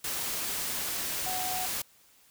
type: tone in noise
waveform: sine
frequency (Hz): 740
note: F#5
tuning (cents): 0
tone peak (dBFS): -34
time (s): 1.26-1.66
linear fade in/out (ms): 5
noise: white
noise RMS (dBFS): -33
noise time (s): 0.04-1.82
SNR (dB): -4
effects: white hiss -61 dBFS RMS until 2.3 s